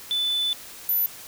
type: tone pair in turn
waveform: sine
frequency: 3500 / 14000 Hz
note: A7 / A9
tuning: -10 / -10 cents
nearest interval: 2 octaves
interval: 2400 cents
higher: second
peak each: -20 / -17 dBFS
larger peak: second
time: 0.11-0.53 / 0.89-1.06 s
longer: first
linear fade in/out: 0 ms
effects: tanh soft clip ceiling -19 dBFS + white hiss -42 dBFS RMS until 1.27 s